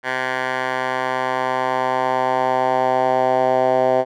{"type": "tone with band-pass filter sweep", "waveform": "10% pulse", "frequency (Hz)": 129, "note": "C3", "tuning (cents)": -24, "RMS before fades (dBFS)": -19, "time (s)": [0.03, 4.05], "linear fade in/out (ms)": 50, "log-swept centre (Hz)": [1500, 640], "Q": 2.4, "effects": []}